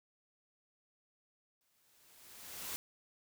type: noise with exponential growth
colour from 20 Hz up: white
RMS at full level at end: -40 dBFS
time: 1.61-2.76 s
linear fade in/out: 0 ms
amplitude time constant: 250 ms
effects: none